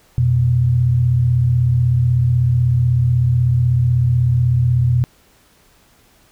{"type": "tone pair together", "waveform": "sine", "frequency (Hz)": [87.31, 123.47], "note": ["F2", "B2"], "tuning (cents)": [0, 0], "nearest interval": "tritone", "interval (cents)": 600, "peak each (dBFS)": [-20, -12], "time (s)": [0.18, 5.04], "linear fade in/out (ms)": 0, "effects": ["pink hiss -53 dBFS RMS until 6.31 s"]}